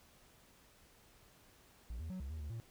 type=tone with pitch steps; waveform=triangle; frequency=57.9 / 80.3 / 185.2 / 67.8 / 78.9 / 73.7 / 114.5 Hz; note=A#1 / E2 / F#3 / C#2 / D#2 / D2 / A#2; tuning=-11 / -45 / +2 / -38 / +25 / +7 / -31 cents; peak=-39 dBFS; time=1.9-2.6 s; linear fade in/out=0 ms; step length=100 ms; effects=pink hiss -65 dBFS RMS until 2.7 s